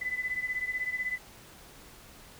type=beating tone pair; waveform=sine; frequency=2000 / 2016 Hz; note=B6 / B6; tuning=+21 / +35 cents; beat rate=16 Hz; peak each=-32 / -35 dBFS; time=0.01-1.18 s; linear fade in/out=10 ms; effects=pink hiss -52 dBFS RMS until 2.39 s